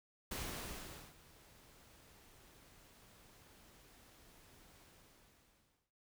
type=noise with ADSR envelope; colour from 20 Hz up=pink; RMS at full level=-42 dBFS; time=0.31-5.92 s; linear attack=6 ms; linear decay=820 ms; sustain=-21 dB; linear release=1100 ms; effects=none